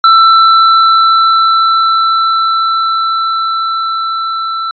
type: tone with level ramp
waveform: square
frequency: 1333 Hz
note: E6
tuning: 19 cents sharp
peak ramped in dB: -3 to -15 dBFS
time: 0.04-4.71 s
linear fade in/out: 2 ms
effects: resampled to 11025 Hz